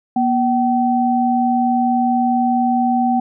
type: tone pair together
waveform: sine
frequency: 240.7 / 765.2 Hz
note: B3 / G5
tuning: -44 / -42 cents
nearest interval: octave + minor sixth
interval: 2002 cents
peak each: -16 dBFS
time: 0.16-3.2 s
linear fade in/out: 5 ms
effects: none